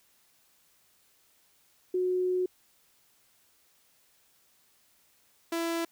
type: tone pair in turn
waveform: sine / sawtooth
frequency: 365.6 / 333.9 Hz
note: F#4 / E4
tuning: -21 / +22 cents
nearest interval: major second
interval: 157 cents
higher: first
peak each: -25 dBFS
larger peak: neither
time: 1.94-2.46 / 5.52-5.85 s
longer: first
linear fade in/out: 5 ms
effects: white hiss -66 dBFS RMS until 5.91 s